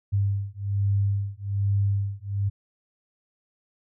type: beating tone pair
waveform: sine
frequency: 99.3 / 100.5 Hz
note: G2 / G2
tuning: +23 / +44 cents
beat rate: 1.2 Hz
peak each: -25 dBFS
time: 0.12-2.5 s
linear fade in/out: 20 ms
effects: none